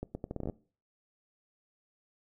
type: accelerating click train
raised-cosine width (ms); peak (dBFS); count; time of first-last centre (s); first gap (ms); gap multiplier
2; -23; 11; 0.03-0.498; 120; 0.76
effects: noise-tail reverb RT60 0.4 s tail -21 dB re dry